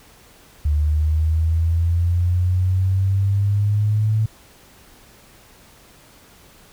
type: exponential sweep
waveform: sine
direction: up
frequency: 73.9 to 110 Hz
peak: -15 dBFS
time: 0.65-4.26 s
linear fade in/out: 5 ms
effects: pink hiss -49 dBFS RMS until 6.72 s